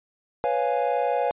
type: chord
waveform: triangle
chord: C# dominant seventh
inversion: third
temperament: equal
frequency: 493.9 / 554.4 / 698.5 / 830.6 Hz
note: B4 / C#5 / E#5 / G#5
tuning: 0 / 0 / 0 / 0 cents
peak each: -25 dBFS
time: 0.44-1.31 s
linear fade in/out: 0 ms
effects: resampled to 8000 Hz